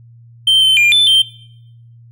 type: tone with pitch steps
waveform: triangle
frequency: 3122 / 3082 / 2403 / 3518 / 3135 Hz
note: G7 / G7 / D7 / A7 / G7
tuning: -8 / -30 / +39 / -1 / -1 cents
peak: -6 dBFS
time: 0.47-1.22 s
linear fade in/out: 5 ms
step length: 150 ms
effects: noise-tail reverb RT60 0.8 s tail -19 dB re dry + added 117 Hz sine -39 dBFS peak until 2.11 s